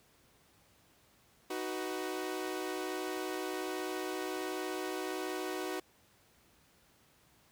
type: chord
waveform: sawtooth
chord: B major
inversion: first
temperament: equal with one note detuned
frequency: 311.1 / 372.4 / 493.9 Hz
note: D#4 / F#4 / B4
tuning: 0 / +11 / 0 cents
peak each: -37 / -34 / -40 dBFS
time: 1.5-5.8 s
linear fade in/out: 5 ms
effects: pink hiss -66 dBFS RMS until 7.51 s + high-pass 60 Hz 12 dB/octave